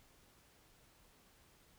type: silence
effects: pink hiss -67 dBFS RMS until 1.78 s